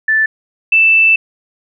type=tone pair in turn; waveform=sine; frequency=1758 / 2649 Hz; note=A6 / E7; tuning=-2 / +8 cents; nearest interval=perfect fifth; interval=710 cents; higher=second; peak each=-9 / -6 dBFS; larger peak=second; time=0.08-0.26 / 0.72-1.16 s; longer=second; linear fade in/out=5 ms; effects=none